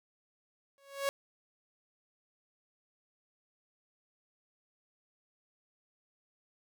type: tone with exponential growth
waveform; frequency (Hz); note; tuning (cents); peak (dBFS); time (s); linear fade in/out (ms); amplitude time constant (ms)
sawtooth; 554.4; C#5; 0; -23; 0.78-1.09; 0; 67
effects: none